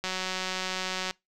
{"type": "click train", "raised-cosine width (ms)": 0.2, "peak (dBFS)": -14, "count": 200, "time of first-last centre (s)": [0.04, 1.11], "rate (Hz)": 186, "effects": ["noise-tail reverb RT60 0.2 s tail -25 dB re dry"]}